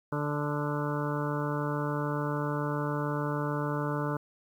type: harmonic tone with a mistuned harmonic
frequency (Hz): 146.83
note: D3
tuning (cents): 0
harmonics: 1 / 2 / 3 / 4 / 6 / 7 / 8 / 9 / 10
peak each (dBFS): -32 / -35 / -37 / -38 / -40 / -40 / -41 / -42 / -42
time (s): 0.12-4.17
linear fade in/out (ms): 5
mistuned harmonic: 8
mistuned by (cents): +16
effects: 10-bit